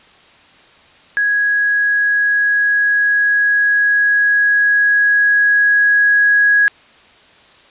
sine tone with level ramp, 1661.2 Hz, G#6, in tune, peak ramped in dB -12 to -8 dBFS, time 1.17-6.68 s, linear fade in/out 0 ms, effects white hiss -46 dBFS RMS until 7.7 s + resampled to 8000 Hz

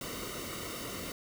pink noise with comb filter, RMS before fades -40 dBFS, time 0.01-1.12 s, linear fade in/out 2 ms, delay 1.2 ms, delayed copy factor -0.75, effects none

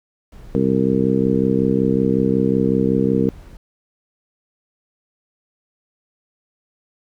brown noise, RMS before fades -39 dBFS, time 0.32-3.57 s, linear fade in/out 2 ms
harmonic tone, 65.41 Hz, C2, in tune, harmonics 2 / 3 / 4 / 5 / 6 / 7, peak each -24 / -19 / -20 / -24 / -24 / -21 dBFS, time 0.55-3.29 s, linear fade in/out 0 ms
effects none

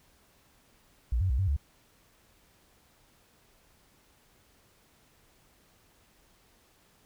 sine tone with pitch steps, 59.2 / 93.2 / 62.4 / 96 / 71.1 Hz, A#1 / F#2 / B1 / G2 / C#2, +27 / +13 / +19 / -36 / +45 cents, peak -24 dBFS, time 1.12-1.565 s, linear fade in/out 5 ms, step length 89 ms, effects pink hiss -64 dBFS RMS until 7.05 s

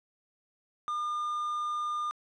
triangle tone, 1208 Hz, D6, 48 cents sharp, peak -28 dBFS, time 0.88-2.11 s, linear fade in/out 0 ms, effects resampled to 22050 Hz + 11-bit

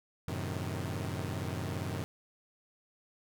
sawtooth chord, F# diminished seventh, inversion none, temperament equal, 92.5 / 110 / 130.81 / 155.56 Hz, F#2 / A2 / C3 / Eb3, 0 / 0 / 0 / 0 cents, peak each -34 / -37 / -37 / -37 dBFS, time 0.28-2.04 s, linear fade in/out 0 ms, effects none

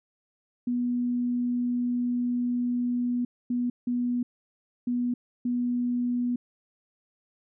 sine tone bursts at uneven times, 244.1 Hz, B3, 20 cents flat, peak -24 dBFS, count 5, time 0.67-3.25 / 3.5-3.7 / 3.87-4.23 / 4.87-5.14 / 5.45-6.36 s, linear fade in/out 5 ms, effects none

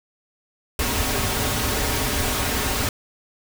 pink noise with comb filter, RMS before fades -23 dBFS, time 0.79-2.89 s, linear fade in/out 2 ms, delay 5.9 ms, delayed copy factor -0.65, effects none

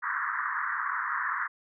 pink band-pass noise, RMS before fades -31 dBFS, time 0.02-1.48 s, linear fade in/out 20 ms, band 1000 to 1900 Hz, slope 96 dB/octave, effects none

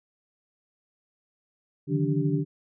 sine tone cluster, 144.5 / 157.1 / 180.4 / 290 / 391.4 Hz, D3 / D#3 / F#3 / D4 / G4, -28 / +17 / -44 / -22 / -3 cents, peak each -27 / -27 / -35 / -28 / -32 dBFS, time 1.87-2.45 s, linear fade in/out 50 ms, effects none

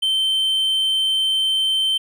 triangle tone, 3104 Hz, G7, 18 cents flat, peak -15 dBFS, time 0.02-1.98 s, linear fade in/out 10 ms, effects none

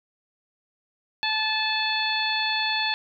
harmonic tone, 870 Hz, A5, 20 cents flat, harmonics 1 / 2 / 3 / 4 / 5, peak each -29 / -29 / -29 / -29 / -29 dBFS, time 1.23-2.94 s, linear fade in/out 0 ms, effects none

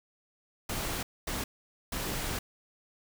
pink noise bursts at uneven times, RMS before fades -34 dBFS, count 3, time 0.69-1.03 / 1.27-1.44 / 1.92-2.39 s, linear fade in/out 5 ms, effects none

